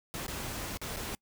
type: noise with dropouts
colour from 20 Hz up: pink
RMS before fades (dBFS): -38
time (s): 0.14-1.15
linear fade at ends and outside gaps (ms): 0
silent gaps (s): 0.265-0.281 / 0.772-0.815 / 0.963-0.968
effects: noise-tail reverb RT60 0.1 s tail -26 dB re dry